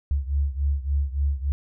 sine beating tone pair, 69.3 / 72.8 Hz, C#2 / D2, 0 / -15 cents, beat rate 3.5 Hz, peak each -23 / -26 dBFS, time 0.11-1.52 s, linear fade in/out 0 ms, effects none

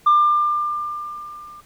sine tone with level ramp, 1195 Hz, D6, 30 cents sharp, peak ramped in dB -8 to -38 dBFS, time 0.06-1.61 s, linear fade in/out 10 ms, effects tanh soft clip ceiling -8 dBFS + pink hiss -53 dBFS RMS until 1.65 s

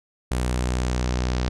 sawtooth tone with low-pass filter sweep, 62 Hz, B1, 7 cents sharp, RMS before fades -24 dBFS, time 0.31-1.49 s, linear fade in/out 5 ms, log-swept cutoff 9700 to 5200 Hz, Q 1.8, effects none

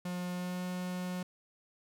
45% pulse tone with pitch glide, 178.9 to 181.19 Hz, F3 to F#3, +42 to -36 cents, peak -35 dBFS, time 0.05-1.23 s, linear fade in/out 5 ms, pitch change +22 cents, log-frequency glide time 0.31-0.63 s, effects none

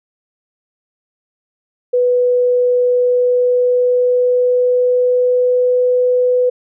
sine tone with pitch glide, 493.9 to 498.2 Hz, B4 to B4, 0 to +15 cents, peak -10 dBFS, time 1.93-6.5 s, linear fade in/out 10 ms, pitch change +15 cents, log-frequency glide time 2.86-5.8 s, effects none

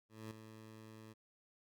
15% pulse tone with ADSR envelope, 110 Hz, A2, in tune, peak -38 dBFS, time 0.09-1.14 s, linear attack 220 ms, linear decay 4 ms, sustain -9 dB, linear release 20 ms, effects none

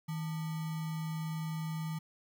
sine tone with sample-and-hold, 159.2 Hz, D#3, 40 cents sharp, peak -34 dBFS, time 0.08-1.99 s, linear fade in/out 10 ms, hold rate 1050 Hz, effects none

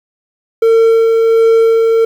triangle tone with tremolo, 453.4 Hz, A#4, 48 cents flat, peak -3 dBFS, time 0.62-2.05 s, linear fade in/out 5 ms, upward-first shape sine, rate 1.4 Hz, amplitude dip 25%, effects 7-bit

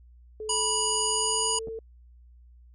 sine tone with pitch glide, 431.8 to 448.6 Hz, A4 to A4, -33 to +34 cents, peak -33 dBFS, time 0.4-1.79 s, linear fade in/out 2 ms, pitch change +67 cents, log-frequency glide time 1.06-1.67 s
harmonic tone, 973 Hz, B5, 26 cents flat, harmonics 1 / 3 / 5 / 7 / 9 / 10, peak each -31 / -31 / -33 / -29 / -32 / -35 dBFS, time 0.49-1.59 s, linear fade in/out 5 ms
clicks, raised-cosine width 2 ms, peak -29 dBFS, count 2, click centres 1.673 / 1.684 s
effects added 60 Hz sine -50 dBFS peak until 2.74 s

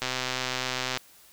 click train, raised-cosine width 0.2 ms, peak -11 dBFS, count 123, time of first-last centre 0.02-0.973 s, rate 128 Hz, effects white hiss -55 dBFS RMS until 1.32 s

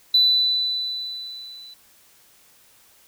sine tone with level ramp, 3986 Hz, B7, 15 cents sharp, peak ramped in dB -11 to -40 dBFS, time 0.14-1.74 s, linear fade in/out 5 ms, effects tanh soft clip ceiling -8 dBFS + white hiss -55 dBFS RMS until 3.07 s

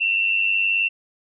sine tone pair together, 2694 / 2793 Hz, E7 / F7, +37 / -1 cents, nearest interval minor second, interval 62 cents, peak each -18 / -26 dBFS, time 0-0.89 s, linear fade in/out 20 ms, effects none

